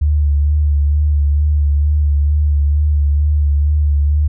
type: tone with vibrato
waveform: sine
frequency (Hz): 73.42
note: D2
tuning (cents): 0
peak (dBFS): -10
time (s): 0.01-4.28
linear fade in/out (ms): 10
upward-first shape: sine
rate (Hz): 2.2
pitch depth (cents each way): 35
effects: none